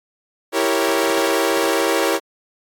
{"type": "chord", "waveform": "sawtooth", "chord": "E diminished seventh", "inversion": "none", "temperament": "equal", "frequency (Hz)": [329.6, 392, 466.2, 554.4], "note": ["E4", "G4", "Bb4", "Db5"], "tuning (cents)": [0, 0, 0, 0], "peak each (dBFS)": -18, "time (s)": [0.52, 2.2], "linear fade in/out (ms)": 50, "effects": ["AAC 64 kbps"]}